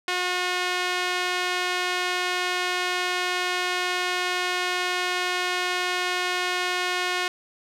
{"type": "tone with band-pass filter", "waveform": "sawtooth", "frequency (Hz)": 361.1, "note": "F#4", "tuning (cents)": -42, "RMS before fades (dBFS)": -26, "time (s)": [0.08, 7.28], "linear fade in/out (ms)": 2, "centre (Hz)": 2600, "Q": 0.83, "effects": []}